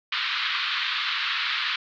white band-pass noise, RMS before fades -27 dBFS, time 0.12-1.76 s, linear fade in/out 5 ms, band 1100 to 4100 Hz, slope 48 dB/octave, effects none

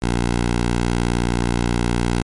10% pulse tone, 59.2 Hz, A#1, 27 cents sharp, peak -9 dBFS, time 0.02-2.22 s, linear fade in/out 5 ms, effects MP3 48 kbps

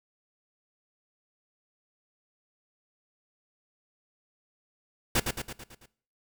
pink noise with echo, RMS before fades -24 dBFS, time 5.15-5.2 s, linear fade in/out 5 ms, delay 110 ms, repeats 6, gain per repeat -5 dB, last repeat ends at 5.86 s, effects noise-tail reverb RT60 0.5 s tail -20 dB re dry

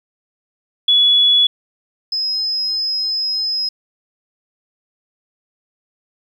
sine tone pair in turn, 3399 / 5101 Hz, G#7 / D#8, +39 / +42 cents, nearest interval perfect fifth, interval 703 cents, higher second, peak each -9 / -17 dBFS, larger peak first, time 0.88-1.47 / 2.12-3.69 s, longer second, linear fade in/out 5 ms, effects 8-bit

